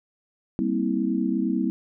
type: chord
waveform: sine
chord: C dominant seventh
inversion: second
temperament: equal with one note detuned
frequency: 196 / 233.1 / 261.6 / 324.2 Hz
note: G3 / Bb3 / C4 / E4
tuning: 0 / 0 / 0 / -29 cents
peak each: -27 dBFS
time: 0.59-1.7 s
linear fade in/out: 0 ms
effects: none